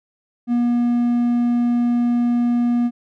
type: tone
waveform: triangle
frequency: 240 Hz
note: B3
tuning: 49 cents flat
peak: -13 dBFS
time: 0.47-2.91 s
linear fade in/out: 50 ms
effects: none

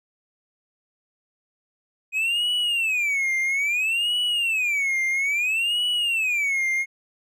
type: tone with vibrato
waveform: triangle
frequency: 2489 Hz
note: D#7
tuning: in tune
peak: -19 dBFS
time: 2.12-6.86 s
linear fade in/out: 50 ms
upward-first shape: sine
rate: 0.6 Hz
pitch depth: 290 cents each way
effects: none

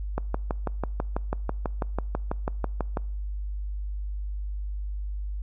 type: click train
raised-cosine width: 1 ms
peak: -13 dBFS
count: 18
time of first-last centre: 0.18-2.971 s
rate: 6.09 Hz
effects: noise-tail reverb RT60 0.7 s tail -25 dB re dry + added 50 Hz sine -29 dBFS peak until 5.42 s

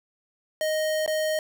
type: tone with dropouts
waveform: square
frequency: 622.3 Hz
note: D#5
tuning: in tune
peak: -24 dBFS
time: 0.61-1.39 s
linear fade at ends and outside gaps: 1 ms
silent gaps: 1.062-1.077 s
effects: none

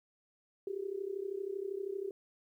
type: tone with amplitude modulation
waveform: sine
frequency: 392 Hz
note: G4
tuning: in tune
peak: -32 dBFS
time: 0.67-2.11 s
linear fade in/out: 2 ms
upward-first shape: sine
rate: 32.7 Hz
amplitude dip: 85%
effects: 12-bit

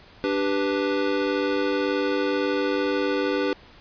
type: chord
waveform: square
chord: G major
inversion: second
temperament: equal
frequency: 293.7 / 392 / 493.9 Hz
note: D4 / G4 / B4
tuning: 0 / 0 / 0 cents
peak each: -27 dBFS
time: 0.24-3.53 s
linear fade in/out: 0 ms
effects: pink hiss -50 dBFS RMS until 3.8 s + resampled to 11025 Hz

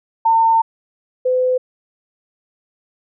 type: tone pair in turn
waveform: sine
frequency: 905 / 507.9 Hz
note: A5 / B4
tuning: +48 / +48 cents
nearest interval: minor seventh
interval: 1000 cents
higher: first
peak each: -10 / -13 dBFS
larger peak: first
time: 0.25-0.62 / 1.25-1.58 s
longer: first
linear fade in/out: 10 ms
effects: none

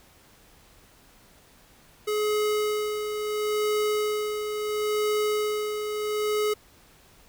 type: tone with tremolo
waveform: square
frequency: 422.9 Hz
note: G#4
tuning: 31 cents sharp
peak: -23 dBFS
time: 2.07-6.54 s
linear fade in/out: 10 ms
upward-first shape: sine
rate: 0.73 Hz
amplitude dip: 50%
effects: pink hiss -56 dBFS RMS until 7.28 s

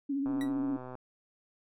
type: tone with vibrato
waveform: sine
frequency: 277.2 Hz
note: C#4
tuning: in tune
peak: -29 dBFS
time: 0.09-0.77 s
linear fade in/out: 10 ms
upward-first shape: sine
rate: 15 Hz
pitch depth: 50 cents each way
type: click train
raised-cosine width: 1 ms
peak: -30 dBFS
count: 89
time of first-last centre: 0.26-0.953 s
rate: 127 Hz
type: tone with exponential decay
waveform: 30% pulse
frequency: 1934 Hz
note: B6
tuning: 37 cents flat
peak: -35 dBFS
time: 0.41-0.53 s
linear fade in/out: 1 ms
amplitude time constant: 24 ms
effects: none

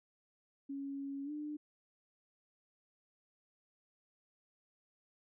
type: tone with pitch glide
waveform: sine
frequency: 277.2 to 298.8 Hz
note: C#4 to D4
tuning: 0 to +30 cents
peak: -39 dBFS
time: 0.69-1.57 s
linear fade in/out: 10 ms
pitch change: +130 cents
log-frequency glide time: 1.24-1.31 s
effects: none

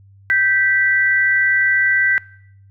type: tone pair together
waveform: sine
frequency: 1561 / 1966.7 Hz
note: G6 / B6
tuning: -8 / -8 cents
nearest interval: major third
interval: 400 cents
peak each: -15 dBFS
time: 0.3-2.18 s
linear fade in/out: 0 ms
effects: noise-tail reverb RT60 0.7 s tail -22 dB re dry + added 98 Hz sine -44 dBFS peak until 2.7 s

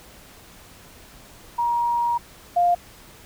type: tone pair in turn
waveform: sine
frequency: 948 / 702 Hz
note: A#5 / F5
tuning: +29 / +9 cents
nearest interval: perfect fourth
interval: 520 cents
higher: first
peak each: -19 / -15 dBFS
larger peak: second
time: 1.58-2.18 / 2.56-2.75 s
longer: first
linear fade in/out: 10 ms
effects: pink hiss -47 dBFS RMS until 3.25 s

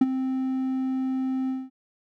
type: tone with ADSR envelope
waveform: triangle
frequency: 261.6 Hz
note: C4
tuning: in tune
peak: -10 dBFS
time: 0.01-1.7 s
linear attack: 6 ms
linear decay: 31 ms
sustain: -12 dB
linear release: 210 ms
effects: none

